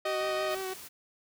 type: tone with vibrato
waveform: sawtooth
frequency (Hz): 378.6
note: F#4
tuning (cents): +40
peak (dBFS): -30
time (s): 0.05-0.74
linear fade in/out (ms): 10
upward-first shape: sine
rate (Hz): 5.9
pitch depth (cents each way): 23
type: harmonic tone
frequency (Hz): 621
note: D#5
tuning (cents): -3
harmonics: 1 / 2 / 3 / 4 / 5 / 6 / 7 / 8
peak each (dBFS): -31 / -37 / -41 / -43 / -45 / -47 / -48 / -49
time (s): 0.05-0.55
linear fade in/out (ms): 5
type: click train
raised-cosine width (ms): 0.5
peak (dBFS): -35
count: 21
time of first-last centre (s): 0.21-0.61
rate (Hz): 50
type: noise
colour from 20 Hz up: white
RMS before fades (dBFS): -46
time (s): 0.49-0.89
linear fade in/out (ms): 20
effects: none